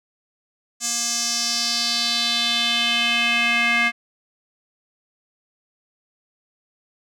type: tone with band-pass filter sweep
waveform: square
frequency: 235.5 Hz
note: A#3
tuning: 18 cents sharp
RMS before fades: -21 dBFS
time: 0.8-3.92 s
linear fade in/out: 50 ms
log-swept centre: 6900 to 2100 Hz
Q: 3.3
effects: none